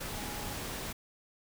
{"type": "tone in noise", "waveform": "sine", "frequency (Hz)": 831, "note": "G#5", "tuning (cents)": 1, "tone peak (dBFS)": -47, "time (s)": [0.12, 0.54], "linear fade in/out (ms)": 10, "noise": "pink", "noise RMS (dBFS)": -39, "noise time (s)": [0, 0.93], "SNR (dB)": -11, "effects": []}